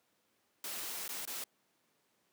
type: noise with dropouts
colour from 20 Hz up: white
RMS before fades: -41 dBFS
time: 0.64-1.44 s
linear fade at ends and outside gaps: 2 ms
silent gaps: 1.08-1.09 / 1.253-1.275 s
effects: pink hiss -75 dBFS RMS until 2.32 s + high-pass 200 Hz 12 dB/octave